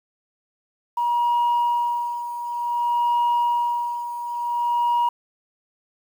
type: tone with tremolo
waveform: sine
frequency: 955 Hz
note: A#5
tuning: 42 cents sharp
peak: -15 dBFS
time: 0.97-5.09 s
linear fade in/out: 5 ms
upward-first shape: sine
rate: 0.55 Hz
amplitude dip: 75%
effects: tanh soft clip ceiling -15 dBFS + 8-bit